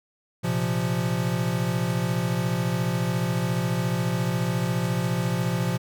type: chord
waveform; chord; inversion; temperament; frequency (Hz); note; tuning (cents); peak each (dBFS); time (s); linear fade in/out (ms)
square; Bb suspended second; none; equal with one note detuned; 116.54 / 130.81 / 173.51; Bb2 / C3 / F3; 0 / 0 / -11; -29 / -29 / -27; 0.43-5.78; 20
effects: none